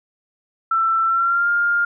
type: tone with pitch glide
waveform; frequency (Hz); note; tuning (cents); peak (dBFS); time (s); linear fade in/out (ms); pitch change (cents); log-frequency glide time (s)
sine; 1336 to 1406.5; E6 to F6; +23 to +12; -15; 0.71-1.85; 5; +89; 1.05-1.49
effects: none